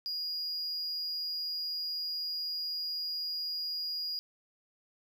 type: tone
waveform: triangle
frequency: 4868 Hz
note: D#8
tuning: 39 cents flat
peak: -32 dBFS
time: 0.06-4.19 s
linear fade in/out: 0 ms
effects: none

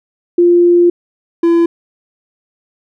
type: tone pair in turn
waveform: sine / triangle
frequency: 348.5 / 337.8 Hz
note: F4 / E4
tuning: -4 / +42 cents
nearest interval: minor second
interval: 54 cents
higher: first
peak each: -5 dBFS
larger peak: neither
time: 0.38-0.9 / 1.43-1.66 s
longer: first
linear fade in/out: 5 ms
effects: none

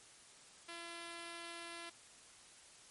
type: tone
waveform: 5% pulse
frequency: 339.4 Hz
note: F4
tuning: 49 cents flat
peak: -35 dBFS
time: 0.68-1.9 s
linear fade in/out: 10 ms
effects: white hiss -60 dBFS RMS until 2.9 s + MP3 48 kbps

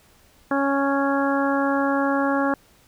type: harmonic tone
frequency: 277.2 Hz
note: C#4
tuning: in tune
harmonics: 1 / 2 / 3 / 4 / 5 / 6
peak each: -22 / -25 / -27 / -28 / -29 / -30 dBFS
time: 0.51-2.54 s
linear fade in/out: 2 ms
effects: pink hiss -56 dBFS RMS until 2.87 s

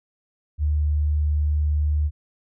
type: tone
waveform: sine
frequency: 74.8 Hz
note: D2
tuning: 32 cents sharp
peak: -18 dBFS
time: 0.58-2.11 s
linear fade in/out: 50 ms
effects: none

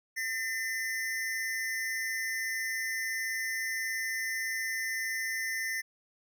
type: tone pair together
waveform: square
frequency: 1809.4 / 2031 Hz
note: A6 / B6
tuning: +48 / +48 cents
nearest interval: major second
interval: 200 cents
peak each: -35 / -35 dBFS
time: 0.16-5.82 s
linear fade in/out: 20 ms
effects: none

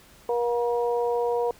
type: harmonic tone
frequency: 238.6 Hz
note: A#3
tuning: 41 cents sharp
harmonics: 2 / 3 / 4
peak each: -23 / -31 / -31 dBFS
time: 0.29-1.51 s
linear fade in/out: 2 ms
effects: pink hiss -53 dBFS RMS until 1.59 s

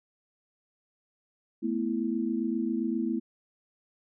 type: chord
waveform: sine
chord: A suspended second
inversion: none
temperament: just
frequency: 220 / 247.5 / 330 Hz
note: A3 / B3 / E4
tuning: 0 / +4 / +2 cents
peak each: -31 dBFS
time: 1.62-3.2 s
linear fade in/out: 20 ms
effects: none

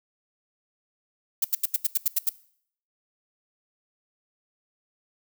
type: noise bursts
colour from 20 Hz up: violet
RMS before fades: -22 dBFS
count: 9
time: 1.42-2.293 s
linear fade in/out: 5 ms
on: 25 ms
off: 81 ms
effects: noise-tail reverb RT60 0.6 s tail -20 dB re dry

